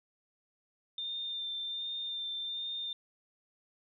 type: tone with vibrato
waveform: sine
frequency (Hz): 3600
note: A7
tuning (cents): +39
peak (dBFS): -35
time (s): 0.98-2.93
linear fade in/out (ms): 2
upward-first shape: sine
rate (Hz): 1.3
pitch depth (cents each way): 16
effects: none